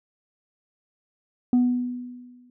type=tone with exponential decay; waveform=sine; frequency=246.9 Hz; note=B3; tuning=in tune; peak=-12 dBFS; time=1.53-2.5 s; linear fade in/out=2 ms; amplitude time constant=210 ms; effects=tanh soft clip ceiling -14 dBFS